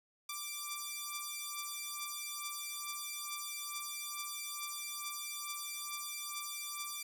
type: beating tone pair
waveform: 5% pulse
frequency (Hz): 1174.7 / 1177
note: D6 / D6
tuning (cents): 0 / +3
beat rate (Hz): 2.3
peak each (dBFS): -32 / -30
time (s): 0.29-7.03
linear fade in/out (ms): 5
effects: none